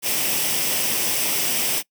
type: noise with comb filter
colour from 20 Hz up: white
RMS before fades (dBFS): -22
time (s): 0.02-1.83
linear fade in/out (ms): 50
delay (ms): 0.36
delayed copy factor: +0.5
effects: noise-tail reverb RT60 0.1 s tail -23 dB re dry + high-pass 150 Hz 12 dB/octave